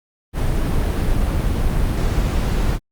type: noise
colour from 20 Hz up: brown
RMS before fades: -18 dBFS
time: 0.33-2.79 s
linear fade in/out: 50 ms
effects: Opus 32 kbps